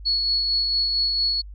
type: tone with tremolo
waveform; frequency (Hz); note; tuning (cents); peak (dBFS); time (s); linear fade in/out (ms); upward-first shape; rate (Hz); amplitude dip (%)
sine; 4377; C#8; -23; -18; 0.05-1.42; 20; sine; 4.4; 30
effects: added 50 Hz sine -36 dBFS peak until 1.54 s